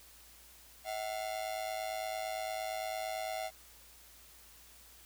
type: ring-modulated tone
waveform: 45% pulse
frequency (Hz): 697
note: F5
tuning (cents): -4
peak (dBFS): -33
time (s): 0.84-3.51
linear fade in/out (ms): 50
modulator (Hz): 54.4
effects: added 58 Hz sine -64 dBFS peak until 5.05 s + white hiss -58 dBFS RMS until 5.05 s